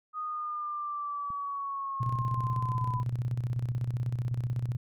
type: linear sweep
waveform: sine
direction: down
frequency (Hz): 1244.5 to 995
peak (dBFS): -32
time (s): 0.13-3.04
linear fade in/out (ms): 50
type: clicks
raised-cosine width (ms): 5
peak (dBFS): -35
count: 2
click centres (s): 1.304 / 2.987
type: tone with tremolo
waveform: sine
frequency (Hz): 121.3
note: B2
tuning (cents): -31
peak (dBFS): -26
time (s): 2-4.77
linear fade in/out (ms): 10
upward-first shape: square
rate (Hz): 16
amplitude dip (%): 60
effects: none